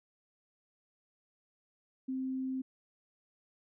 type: tone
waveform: sine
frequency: 261.6 Hz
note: C4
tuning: in tune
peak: -33 dBFS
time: 2.08-2.62 s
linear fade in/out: 10 ms
effects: none